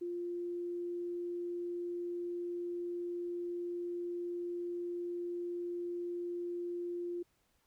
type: tone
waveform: sine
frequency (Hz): 349.2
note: F4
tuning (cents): 0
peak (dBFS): -36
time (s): 0.01-7.23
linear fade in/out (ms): 10
effects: pink hiss -75 dBFS RMS until 7.66 s